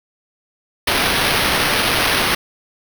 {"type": "noise with sample-and-hold", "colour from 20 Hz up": "white", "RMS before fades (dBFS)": -17, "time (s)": [0.87, 2.35], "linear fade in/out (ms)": 5, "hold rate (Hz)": 7350, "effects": []}